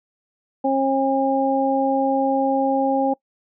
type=harmonic tone; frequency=270 Hz; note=C#4; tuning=45 cents flat; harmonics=1 / 2 / 3; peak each=-21 / -21 / -21 dBFS; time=0.64-3.14 s; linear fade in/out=10 ms; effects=noise-tail reverb RT60 0.1 s tail -24 dB re dry